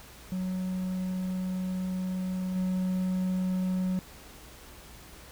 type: tone with level steps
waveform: triangle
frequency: 185 Hz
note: F#3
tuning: in tune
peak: -27 / -24 dBFS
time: 0.32-3.99 s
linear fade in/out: 0 ms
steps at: 2.55 s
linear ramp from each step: 10 ms
effects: added 60 Hz sine -54 dBFS peak until 5.31 s + pink hiss -50 dBFS RMS until 5.31 s